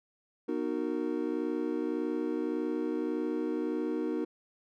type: chord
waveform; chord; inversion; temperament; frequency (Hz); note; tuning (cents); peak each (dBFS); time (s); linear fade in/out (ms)
triangle; B major seventh; none; just; 246.9 / 308.7 / 370.4 / 463; B3 / D#4 / F#4 / A#4; 0 / -14 / +2 / -12; -35 / -31 / -34 / -35; 0.48-4.25; 10
effects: none

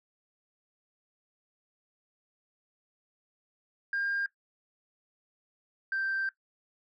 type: tone pair in turn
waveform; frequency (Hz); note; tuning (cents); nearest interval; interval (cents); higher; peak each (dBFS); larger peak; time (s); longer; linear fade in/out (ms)
sine; 1606 / 1567.5; G6 / G6; +41 / -1; unison; 42; first; -27 / -27; neither; 3.93-4.26 / 5.92-6.29; second; 2
effects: noise-tail reverb RT60 0.1 s tail -17 dB re dry + tanh soft clip ceiling -25 dBFS

